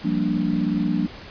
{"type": "chord", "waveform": "sine", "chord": "G minor seventh", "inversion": "third", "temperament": "equal with one note detuned", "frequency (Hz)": [174.61, 196.56, 233.1, 293.7], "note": ["F3", "G3", "Bb3", "D4"], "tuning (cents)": [0, 5, 0, 0], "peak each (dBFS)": -25, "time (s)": [0.04, 1.07], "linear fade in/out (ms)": 10, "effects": ["pink hiss -40 dBFS RMS until 1.3 s", "resampled to 11025 Hz"]}